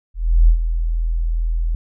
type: tone with ADSR envelope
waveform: sine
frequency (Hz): 41.2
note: E1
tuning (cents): 0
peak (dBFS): -6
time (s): 0.14-1.75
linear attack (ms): 340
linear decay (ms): 91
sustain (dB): -10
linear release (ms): 3
effects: none